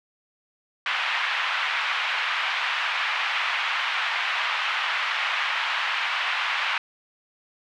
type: band-pass noise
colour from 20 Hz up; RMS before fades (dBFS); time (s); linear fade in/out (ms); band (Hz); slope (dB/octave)
white; -26; 0.86-6.78; 2; 890 to 2900; 24
effects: none